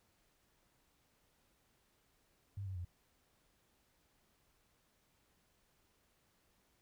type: tone with pitch steps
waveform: sine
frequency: 99.4 / 94.8 / 88.1 Hz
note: G2 / F#2 / F2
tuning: +25 / +43 / +16 cents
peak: -40 dBFS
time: 2.57-2.849 s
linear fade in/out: 5 ms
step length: 93 ms
effects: pink hiss -75 dBFS RMS until 6.81 s